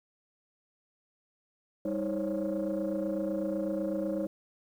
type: tone cluster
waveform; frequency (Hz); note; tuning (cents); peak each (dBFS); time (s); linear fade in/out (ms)
sine; 198.9 / 317.1 / 532 / 560; G3 / D#4 / C5 / C#5; +25 / +33 / +29 / +18; -34 / -32 / -35 / -34; 1.85-4.27; 5
effects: tanh soft clip ceiling -24 dBFS + 10-bit